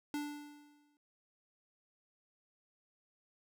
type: tone with exponential decay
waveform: square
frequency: 293.3 Hz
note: D4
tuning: 2 cents flat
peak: -35 dBFS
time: 0.14-0.97 s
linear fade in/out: 1 ms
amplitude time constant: 180 ms
effects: none